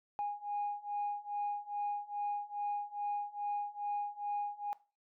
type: beating tone pair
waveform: sine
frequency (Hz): 821 / 823.4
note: G#5 / G#5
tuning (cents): -20 / -15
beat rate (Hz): 2.4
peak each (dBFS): -38 / -37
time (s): 0.19-4.73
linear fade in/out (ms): 0
effects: noise-tail reverb RT60 0.3 s tail -19 dB re dry + tanh soft clip ceiling -29 dBFS